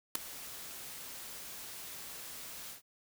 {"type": "noise with ADSR envelope", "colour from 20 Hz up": "white", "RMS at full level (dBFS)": -26, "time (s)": [0.15, 2.82], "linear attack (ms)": 4, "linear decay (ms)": 4, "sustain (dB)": -20, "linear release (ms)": 110, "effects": []}